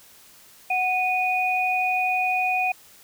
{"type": "tone pair together", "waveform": "sine", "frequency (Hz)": [739, 2472], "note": ["F#5", "D#7"], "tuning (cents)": [-2, -12], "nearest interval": "octave + major sixth", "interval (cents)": 2090, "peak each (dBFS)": -23, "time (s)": [0.7, 2.72], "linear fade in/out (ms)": 5, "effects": ["white hiss -51 dBFS RMS until 3.03 s"]}